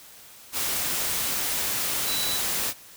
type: tone in noise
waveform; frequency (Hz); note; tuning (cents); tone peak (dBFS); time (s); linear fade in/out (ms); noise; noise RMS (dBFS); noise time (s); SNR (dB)
sine; 3951; B7; 0; -29; 2.05-2.41; 50; white; -27; 0.52-2.74; -5
effects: white hiss -48 dBFS RMS until 2.96 s